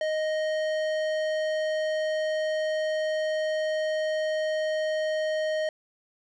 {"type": "tone with tanh clipping", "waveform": "sine", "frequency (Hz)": 622.3, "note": "D#5", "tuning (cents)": 0, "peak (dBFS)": -27, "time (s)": [0.01, 5.69], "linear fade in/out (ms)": 2, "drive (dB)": 15, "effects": []}